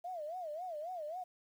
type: tone with vibrato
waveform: sine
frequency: 664 Hz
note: E5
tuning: 12 cents sharp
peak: -39 dBFS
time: 0.04-1.24 s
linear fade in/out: 10 ms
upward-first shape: sine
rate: 3.7 Hz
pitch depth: 200 cents each way
effects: 11-bit